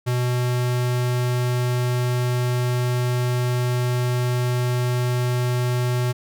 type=tone; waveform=square; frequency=123.7 Hz; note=B2; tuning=3 cents sharp; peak=-20 dBFS; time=0.06-6.13 s; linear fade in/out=20 ms; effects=none